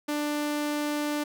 sawtooth tone, 295.7 Hz, D4, 12 cents sharp, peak -23 dBFS, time 0.08-1.24 s, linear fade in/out 10 ms, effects none

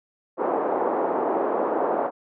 pink band-pass noise, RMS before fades -24 dBFS, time 0.37-2.11 s, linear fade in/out 50 ms, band 330 to 1000 Hz, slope 24 dB/octave, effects none

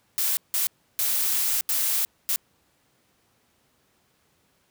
blue noise bursts at uneven times, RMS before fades -24 dBFS, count 5, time 0.18-0.37 / 0.54-0.67 / 0.99-1.61 / 1.69-2.05 / 2.29-2.36 s, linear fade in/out 0 ms, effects pink hiss -66 dBFS RMS until 4.7 s + high-pass 80 Hz 12 dB/octave

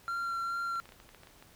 triangle tone with vibrato, 1373 Hz, F6, 30 cents flat, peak -30 dBFS, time 0.08-0.8 s, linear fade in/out 0 ms, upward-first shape sine, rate 2.4 Hz, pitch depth 12 cents each way
clicks, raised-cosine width 0.3 ms, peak -36 dBFS, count 11, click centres 0.757 / 0.802 / 0.856 / 0.891 / 0.922 / 1.001 / 1.091 / 1.147 / 1.234 / 1.272 / 1.425 s
effects pink hiss -59 dBFS RMS until 1.55 s

